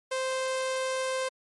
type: tone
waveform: sawtooth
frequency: 522 Hz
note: C5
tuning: 4 cents flat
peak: -24 dBFS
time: 0.11-1.29 s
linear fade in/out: 10 ms
effects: MP3 48 kbps